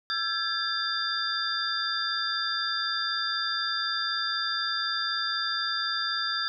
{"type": "tone cluster", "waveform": "sine", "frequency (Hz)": [1341, 1609, 1713, 3594, 4776], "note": ["E6", "G6", "A6", "A7", "D8"], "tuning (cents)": [29, 45, -47, 36, 28], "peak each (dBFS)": [-33, -35, -36, -32, -31], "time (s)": [0.1, 6.48], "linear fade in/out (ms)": 0, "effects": []}